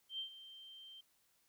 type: tone with ADSR envelope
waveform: sine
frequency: 3140 Hz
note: G7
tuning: 2 cents sharp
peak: -38 dBFS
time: 0.09-1.01 s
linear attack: 100 ms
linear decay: 100 ms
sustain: -14 dB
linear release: 7 ms
effects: white hiss -75 dBFS RMS until 1.48 s